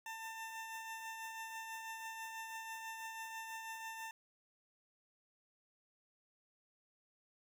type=tone with tremolo; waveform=20% pulse; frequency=896 Hz; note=A5; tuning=31 cents sharp; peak=-38 dBFS; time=0.06-4.11 s; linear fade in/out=2 ms; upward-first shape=triangle; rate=6.1 Hz; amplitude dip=40%; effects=none